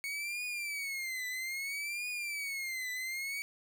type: tone with vibrato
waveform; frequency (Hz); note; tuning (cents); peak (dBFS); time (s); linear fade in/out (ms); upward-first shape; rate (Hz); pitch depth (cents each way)
40% pulse; 2217; C#7; 0; -35; 0.04-3.42; 0; triangle; 0.61; 190
effects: none